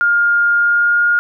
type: tone with pitch glide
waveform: sine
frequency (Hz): 1412 to 1422.6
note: F6 to F6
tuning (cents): +19 to +32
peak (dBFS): -10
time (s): 0.01-1.19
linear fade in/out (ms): 0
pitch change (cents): +13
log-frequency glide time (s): 0.54-1.06
effects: none